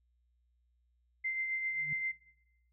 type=tone with tremolo; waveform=sine; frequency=2082 Hz; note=C7; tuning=9 cents flat; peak=-31 dBFS; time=1.24-2.12 s; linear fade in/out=10 ms; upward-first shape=triangle; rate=7.6 Hz; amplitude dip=45%
type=tone with exponential growth; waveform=sine; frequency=150 Hz; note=D3; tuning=37 cents sharp; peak=-40 dBFS; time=1.68-1.93 s; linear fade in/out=0 ms; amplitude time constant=53 ms
effects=noise-tail reverb RT60 1.0 s tail -20 dB re dry + added 60 Hz sine -70 dBFS peak until 2.72 s